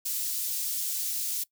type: high-pass noise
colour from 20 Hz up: white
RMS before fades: -31 dBFS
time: 0.05-1.44 s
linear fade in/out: 10 ms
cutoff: 5100 Hz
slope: 12 dB/octave
effects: noise-tail reverb RT60 0.1 s tail -21 dB re dry